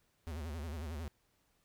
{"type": "tone with vibrato", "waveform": "square", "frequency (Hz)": 77.9, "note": "D#2", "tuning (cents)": 3, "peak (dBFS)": -40, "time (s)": [0.27, 1.08], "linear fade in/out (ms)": 0, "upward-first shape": "sine", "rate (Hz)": 11, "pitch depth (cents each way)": 160, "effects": ["pink hiss -75 dBFS RMS until 1.64 s"]}